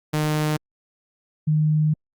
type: tone pair in turn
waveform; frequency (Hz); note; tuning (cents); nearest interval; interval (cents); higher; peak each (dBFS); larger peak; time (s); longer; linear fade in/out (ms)
sawtooth / sine; 152.6 / 153.57; D#3 / D#3; -33 / -22; unison; 11; second; -16; neither; 0.13-0.57 / 1.47-1.94; second; 10
effects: Opus 48 kbps